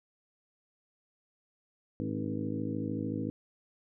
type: harmonic tone with a mistuned harmonic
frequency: 53.5 Hz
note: A1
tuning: 48 cents flat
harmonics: 2 / 3 / 4 / 5 / 6 / 7 / 8 / 9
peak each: -39 / -41 / -38 / -37 / -38 / -48 / -47 / -43 dBFS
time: 2-3.3 s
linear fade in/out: 0 ms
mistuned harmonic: 6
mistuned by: -43 cents
effects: none